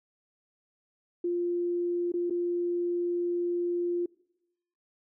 sine tone with dropouts, 349.2 Hz, F4, in tune, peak -26 dBFS, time 1.24-4.06 s, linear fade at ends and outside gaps 5 ms, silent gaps 2.12-2.138 / 2.299-2.306 s, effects noise-tail reverb RT60 0.9 s tail -24 dB re dry

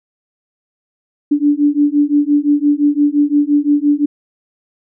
sine beating tone pair, 288.6 / 294.4 Hz, D4 / D4, -30 / +4 cents, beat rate 5.8 Hz, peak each -13 dBFS, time 1.31-4.06 s, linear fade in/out 10 ms, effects none

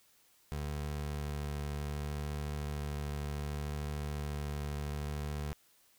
25% pulse tone with vibrato, 73.42 Hz, D2, in tune, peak -32 dBFS, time 0.52-5.53 s, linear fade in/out 0 ms, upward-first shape sine, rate 0.67 Hz, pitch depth 11 cents each way, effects white hiss -67 dBFS RMS until 5.98 s

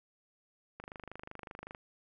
click train, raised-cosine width 0.5 ms, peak -29 dBFS, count 25, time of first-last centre 0.8-1.749 s, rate 25.3 Hz, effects none

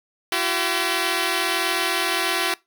5% pulse tone pair together, 339.4 / 381 Hz, F4 / G4, -49 / -49 cents, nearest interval major second, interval 200 cents, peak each -12 dBFS, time 0.32-2.54 s, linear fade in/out 2 ms, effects noise-tail reverb RT60 0.2 s tail -22 dB re dry

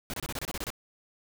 pink noise bursts, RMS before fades -35 dBFS, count 10, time 0.1-0.703 s, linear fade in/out 0 ms, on 36 ms, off 27 ms, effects none

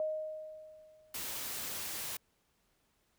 sine tone with exponential decay, 622.3 Hz, D#5, in tune, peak -30 dBFS, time 0-1.38 s, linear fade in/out 1 ms, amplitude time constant 300 ms
white noise, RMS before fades -40 dBFS, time 1.14-2.17 s, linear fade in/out 5 ms
effects pink hiss -75 dBFS RMS until 3.18 s

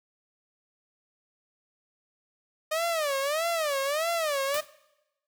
sawtooth tone with vibrato, 608 Hz, D#5, 40 cents flat, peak -22 dBFS, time 2.71-4.61 s, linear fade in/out 10 ms, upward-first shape sine, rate 1.6 Hz, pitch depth 200 cents each way
white noise with exponential decay, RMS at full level -31 dBFS, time 4.54-4.71 s, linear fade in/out 2 ms, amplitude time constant 35 ms
effects noise-tail reverb RT60 0.9 s tail -20 dB re dry

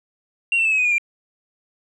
sine tone with pitch steps, 2752 / 2686 / 2622 / 2559 / 2497 / 2438 / 2379 Hz, F7 / E7 / E7 / D#7 / D#7 / D#7 / D7, -26 / +32 / -10 / +48 / +6 / -36 / +22 cents, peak -14 dBFS, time 0.52-0.982 s, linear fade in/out 2 ms, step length 66 ms, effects tanh soft clip ceiling -13 dBFS

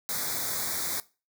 white band-stop noise, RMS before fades -31 dBFS, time 0.09-1 s, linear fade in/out 0 ms, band 2300 to 3500 Hz, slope 96 dB/octave, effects noise-tail reverb RT60 0.3 s tail -19 dB re dry + high-pass 80 Hz 12 dB/octave

